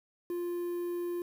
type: tone with quantisation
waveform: triangle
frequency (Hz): 349.2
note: F4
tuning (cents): 0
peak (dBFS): -30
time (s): 0.3-1.22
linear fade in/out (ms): 2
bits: 9
effects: none